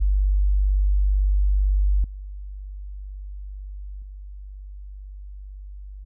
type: tone with level steps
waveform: sine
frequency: 48.96 Hz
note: G1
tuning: 1 cent flat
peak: -16 / -32 / -35 dBFS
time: 0-6.05 s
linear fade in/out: 20 ms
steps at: 2.04 / 4.02 s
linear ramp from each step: 2 ms
effects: none